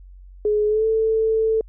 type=tone with pitch glide; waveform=sine; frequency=421.2 to 442.7 Hz; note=G#4 to A4; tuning=+24 to +11 cents; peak=-16 dBFS; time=0.45-1.61 s; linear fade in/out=2 ms; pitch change=+87 cents; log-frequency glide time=0.67-0.85 s; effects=added 46 Hz sine -40 dBFS peak until 1.68 s